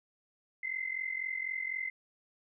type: tone pair together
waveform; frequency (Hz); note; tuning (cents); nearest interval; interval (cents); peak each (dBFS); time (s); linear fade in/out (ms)
sine; 2049 / 2093; C7 / C7; -37 / 0; unison; 37; -36 / -37; 0.63-1.9; 5
effects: none